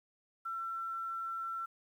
sine tone with quantisation, 1347 Hz, E6, 37 cents sharp, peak -36 dBFS, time 0.45-1.66 s, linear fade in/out 10 ms, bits 11, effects none

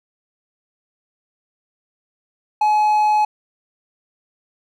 triangle tone, 848 Hz, G#5, 36 cents sharp, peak -11 dBFS, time 2.61-3.25 s, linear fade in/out 5 ms, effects none

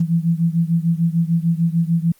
sine beating tone pair, 164.81 / 171.51 Hz, E3 / F3, 0 / -31 cents, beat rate 6.7 Hz, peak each -17 / -19 dBFS, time 0-2.12 s, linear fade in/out 5 ms, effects white hiss -55 dBFS RMS until 2.19 s + Opus 24 kbps

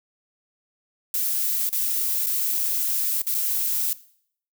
violet noise with dropouts, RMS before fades -24 dBFS, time 1.14-3.93 s, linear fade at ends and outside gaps 2 ms, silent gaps 1.692-1.727 / 2.262-2.267 / 3.219-3.268 / 3.345-3.348 s, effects noise-tail reverb RT60 0.6 s tail -18 dB re dry

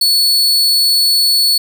40% pulse tone, 4419 Hz, C#8, 6 cents flat, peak -8 dBFS, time 0.01-1.58 s, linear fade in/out 5 ms, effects none

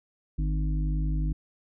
harmonic tone, 51.1 Hz, G#1, 27 cents flat, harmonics 1 / 3 / 5 / 6, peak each -25 / -31 / -40 / -40 dBFS, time 0.38-1.33 s, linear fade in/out 10 ms, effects none

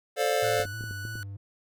square chord, D minor seventh, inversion second, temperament just, 440.5 / 528.6 / 587.3 / 704.8 Hz, A4 / C5 / D5 / F5, +2 / +18 / 0 / +16 cents, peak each -30 dBFS, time 0.16-0.66 s, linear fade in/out 50 ms
triangle tone with vibrato, 104.6 Hz, G#2, 13 cents sharp, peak -34 dBFS, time 0.42-1.37 s, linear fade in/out 10 ms, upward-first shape square, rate 3.2 Hz, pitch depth 93 cents each way
45% pulse tone, 1480 Hz, F#6, in tune, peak -37 dBFS, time 0.44-1.23 s, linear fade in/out 0 ms
clicks, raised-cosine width 3 ms, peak -29 dBFS, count 7, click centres 0.599 / 0.654 / 0.809 / 0.839 / 0.91 / 1.052 / 1.155 s
effects none

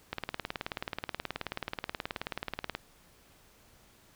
click train, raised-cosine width 0.3 ms, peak -17 dBFS, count 50, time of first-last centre 0.13-2.75 s, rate 18.7 Hz, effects pink hiss -61 dBFS RMS until 4.15 s

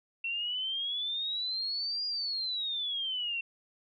sine exponential two-way sweep, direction up then down, 2700 to 4866 to 2700 Hz, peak -31 dBFS, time 0.24-3.41 s, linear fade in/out 5 ms, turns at 2.06 s, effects none

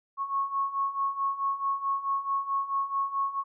sine beating tone pair, 1097 / 1101.6 Hz, C#6 / C#6, -18 / -11 cents, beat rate 4.6 Hz, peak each -32 / -28 dBFS, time 0.17-3.44 s, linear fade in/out 50 ms, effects none

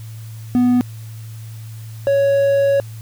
triangle tone pair in turn, 246.9 / 556.2 Hz, B3 / C#5, 0 / +6 cents, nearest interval octave + major second, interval 1406 cents, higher second, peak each -9 / -10 dBFS, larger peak first, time 0.55-0.81 / 2.07-2.8 s, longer second, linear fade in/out 0 ms, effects added 111 Hz sine -30 dBFS peak until 3.01 s + white hiss -46 dBFS RMS until 3.01 s

